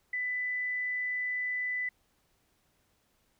sine tone, 1994 Hz, B6, 16 cents sharp, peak -30 dBFS, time 0.13-1.89 s, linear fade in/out 5 ms, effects pink hiss -72 dBFS RMS until 3.39 s

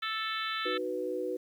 harmonic tone, 440 Hz, A4, in tune, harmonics 3 / 4 / 5 / 6 / 7 / 8 / 9, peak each -35 / -38 / -42 / -43 / -42 / -40 / -42 dBFS, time 0.02-0.78 s, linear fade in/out 10 ms
sine chord, B major, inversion first, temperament just, 308.7 / 370.4 / 493.9 Hz, D#4 / F#4 / B4, -14 / +2 / 0 cents, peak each -39 / -35 / -34 dBFS, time 0.65-1.37 s, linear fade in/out 10 ms
effects 10-bit

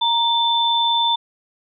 sine tone pair together, 935 / 3535 Hz, A#5 / A7, +5 / +7 cents, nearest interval octave + major seventh, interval 2302 cents, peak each -18 dBFS, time 0.01-1.16 s, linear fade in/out 10 ms, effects none

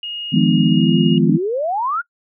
sine tone, 2862 Hz, F7, 42 cents sharp, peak -24 dBFS, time 0.03-1.18 s, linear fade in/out 2 ms
sine chord, F half-diminished seventh, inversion third, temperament just, 157.15 / 174.61 / 209.5 / 251.4 Hz, Eb3 / F3 / Ab3 / Cb4, +18 / 0 / +15 / +31 cents, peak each -17 dBFS, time 0.32-1.38 s, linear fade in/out 20 ms
sine tone with pitch glide, 302.3 to 345.3 Hz, D#4 to F4, -50 to -20 cents, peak -20 dBFS, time 0.36-1.3 s, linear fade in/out 5 ms, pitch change +230 cents, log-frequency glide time 0.64-1 s
sine exponential sweep, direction up, 267.5 to 1470 Hz, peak -17 dBFS, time 1.27-2.02 s, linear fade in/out 20 ms
effects noise-tail reverb RT60 0.1 s tail -25 dB re dry

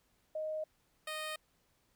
sine / 10% pulse tone pair in turn, 622.3 / 619.5 Hz, D#5 / D#5, 0 / -8 cents, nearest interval unison, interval 8 cents, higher first, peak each -35 / -30 dBFS, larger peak second, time 0.35-0.64 / 1.07-1.36 s, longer neither, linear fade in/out 5 ms, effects pink hiss -74 dBFS RMS until 1.95 s

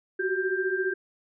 sine tone cluster, 369.2 / 383.8 / 1583 Hz, F#4 / G4 / G6, -4 / -37 / +17 cents, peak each -29 dBFS, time 0.19-0.94 s, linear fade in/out 10 ms, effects none

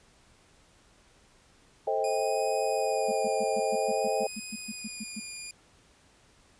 sine chord, A half-diminished seventh, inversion none, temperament just, 440 / 528 / 633.6 / 792 Hz, A4 / C5 / Eb5 / G5, 0 / +16 / +31 / +18 cents, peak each -31 dBFS, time 1.87-4.27 s, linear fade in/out 5 ms
5% pulse tone with vibrato, 2461 Hz, D#7, 20 cents flat, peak -28 dBFS, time 2.04-5.51 s, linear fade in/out 2 ms, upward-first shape sine, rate 0.53 Hz, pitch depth 27 cents each way
sine tone bursts, 215.5 Hz, A3, 36 cents flat, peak -34 dBFS, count 14, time 3.08-5.2 s, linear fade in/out 10 ms, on 40 ms, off 120 ms
effects pink hiss -61 dBFS RMS until 6.59 s + resampled to 22050 Hz

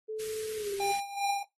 sine tone with pitch glide, 435.4 to 397 Hz, A4 to G4, -18 to +22 cents, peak -33 dBFS, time 0.08-0.93 s, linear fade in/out 20 ms, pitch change -160 cents, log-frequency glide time 0.56-0.73 s
white band-stop noise, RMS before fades -43 dBFS, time 0.19-1 s, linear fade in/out 10 ms, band 350 to 1400 Hz, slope 24 dB/octave
square tone with tremolo, 801 Hz, G5, 37 cents sharp, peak -28 dBFS, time 0.8-1.43 s, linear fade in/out 2 ms, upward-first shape sine, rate 2.6 Hz, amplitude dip 80%
effects noise-tail reverb RT60 0.2 s tail -20 dB re dry + AAC 32 kbps

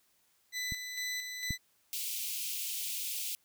20% pulse tone with tremolo, 1997 Hz, B6, 19 cents sharp, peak -29 dBFS, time 0.52-1.58 s, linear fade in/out 50 ms, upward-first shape square, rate 2.2 Hz, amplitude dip 45%
clicks, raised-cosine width 5 ms, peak -28 / -23 dBFS, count 2, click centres 0.722 / 1.507 s
white high-pass noise, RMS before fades -37 dBFS, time 1.93-3.35 s, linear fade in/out 0 ms, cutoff 2400 Hz, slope 48 dB/octave
effects white hiss -71 dBFS RMS until 3.44 s

